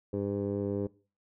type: tone with low-pass filter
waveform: 15% pulse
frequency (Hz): 100.5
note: G2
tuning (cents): +44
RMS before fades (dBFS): -32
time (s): 0.13-0.87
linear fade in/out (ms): 5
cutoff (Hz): 480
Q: 3.4
effects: noise-tail reverb RT60 0.4 s tail -22 dB re dry